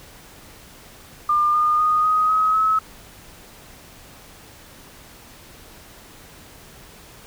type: tone with pitch steps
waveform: sine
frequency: 1200 / 1217.5 / 1235.2 / 1253.1 / 1271.4 / 1289.8 Hz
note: D6 / D#6 / D#6 / D#6 / D#6 / E6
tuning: +37 / -38 / -13 / +12 / +37 / -38 cents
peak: -15 dBFS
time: 1.29-2.79 s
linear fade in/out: 5 ms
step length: 250 ms
effects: pink hiss -45 dBFS RMS until 7.26 s